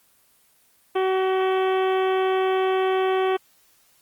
harmonic tone with a mistuned harmonic, 377.6 Hz, F#4, 35 cents sharp, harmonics 1 / 2 / 3 / 4 / 5 / 6 / 7 / 8 / 9, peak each -20 / -26 / -30 / -36 / -36 / -39 / -39 / -39 / -44 dBFS, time 0.95-3.37 s, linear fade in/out 10 ms, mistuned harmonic 8, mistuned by +47 cents, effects white hiss -60 dBFS RMS until 4.01 s + Opus 24 kbps

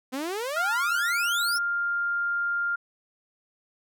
sawtooth exponential sweep, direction up, 249.1 to 5588 Hz, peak -25 dBFS, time 0.12-1.59 s, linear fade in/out 20 ms
sine tone, 1400 Hz, F6, 4 cents sharp, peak -24 dBFS, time 0.56-2.76 s, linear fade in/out 10 ms
effects none

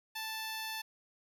5% pulse tone with notch filter, 880 Hz, A5, in tune, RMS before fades -40 dBFS, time 0.15-0.82 s, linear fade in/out 10 ms, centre 7900 Hz, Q 0.79, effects none

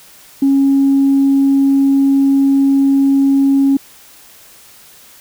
sine tone, 274.5 Hz, C#4, 17 cents flat, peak -7 dBFS, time 0.42-3.77 s, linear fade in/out 5 ms, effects tanh soft clip ceiling -4 dBFS + white hiss -42 dBFS RMS until 5.2 s

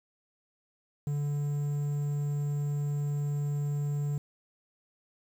triangle tone with quantisation, 145.1 Hz, D3, 21 cents flat, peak -26 dBFS, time 1.07-4.18 s, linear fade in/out 2 ms, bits 9, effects none

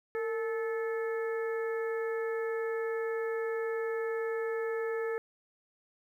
harmonic tone with a mistuned harmonic, 435.5 Hz, A4, 18 cents flat, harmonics 1 / 2 / 3 / 4 / 5, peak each -31 / -46 / -44 / -42 / -49 dBFS, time 0.15-5.18 s, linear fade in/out 0 ms, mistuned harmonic 1, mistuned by +75 cents, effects 11-bit

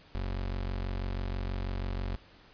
30% pulse tone, 46.17 Hz, F#1, 3 cents flat, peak -29 dBFS, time 0.15-2.16 s, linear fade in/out 0 ms, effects pink hiss -57 dBFS RMS until 2.53 s + resampled to 11025 Hz

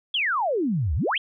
sine exponential two-way sweep, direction down then up, 3448 to 65.41 to 3448 Hz, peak -21 dBFS, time 0.14-1.18 s, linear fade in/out 5 ms, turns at 0.95 s, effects none

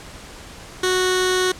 15% pulse tone with notch filter, 369 Hz, F#4, 5 cents flat, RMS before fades -19 dBFS, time 0.83-1.52 s, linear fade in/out 5 ms, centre 820 Hz, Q 0.82, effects pink hiss -39 dBFS RMS until 1.59 s + low-pass 9000 Hz 12 dB/octave

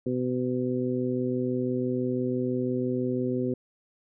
harmonic tone, 126 Hz, B2, 35 cents sharp, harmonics 1 / 2 / 3 / 4, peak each -33 / -28 / -30 / -34 dBFS, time 0.06-3.54 s, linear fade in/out 5 ms, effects none

